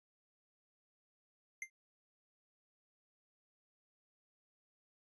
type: tone with exponential decay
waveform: square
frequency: 2093 Hz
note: C7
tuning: in tune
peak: -37 dBFS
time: 1.62-1.7 s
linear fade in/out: 2 ms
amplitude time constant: 16 ms
effects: resampled to 22050 Hz